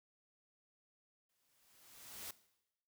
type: noise with exponential growth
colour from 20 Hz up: white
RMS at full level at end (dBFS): -45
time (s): 1.29-2.31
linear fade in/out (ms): 5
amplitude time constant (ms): 220
effects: noise-tail reverb RT60 0.9 s tail -18 dB re dry